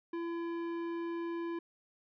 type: tone with tanh clipping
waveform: sine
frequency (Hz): 337.6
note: E4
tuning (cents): +41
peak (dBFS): -37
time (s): 0.13-1.59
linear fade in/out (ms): 5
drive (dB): 14
effects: none